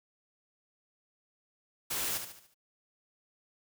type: noise with echo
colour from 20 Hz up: white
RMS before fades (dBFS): -34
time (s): 1.9-2.18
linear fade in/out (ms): 10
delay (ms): 73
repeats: 5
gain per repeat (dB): -7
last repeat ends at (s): 2.545
effects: none